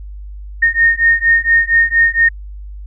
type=beating tone pair; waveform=sine; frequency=1839 / 1843.3 Hz; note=A#6 / A#6; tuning=-24 / -20 cents; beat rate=4.3 Hz; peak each=-12 dBFS; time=0.62-2.29 s; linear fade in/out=10 ms; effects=added 50 Hz sine -27 dBFS peak until 2.86 s